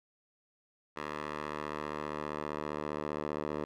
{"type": "tone with band-pass filter sweep", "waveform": "10% pulse", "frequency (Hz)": 75.1, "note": "D2", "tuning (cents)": 39, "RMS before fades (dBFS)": -38, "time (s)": [0.96, 3.65], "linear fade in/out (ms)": 10, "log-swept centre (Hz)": [1300, 620], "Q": 0.93, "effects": []}